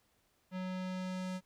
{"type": "tone with low-pass filter sweep", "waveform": "square", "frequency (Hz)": 185, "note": "F#3", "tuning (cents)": 0, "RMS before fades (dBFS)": -39, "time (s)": [0.51, 1.41], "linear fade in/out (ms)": 50, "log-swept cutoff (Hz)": [3200, 8700], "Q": 0.8, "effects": ["pink hiss -74 dBFS RMS until 1.45 s"]}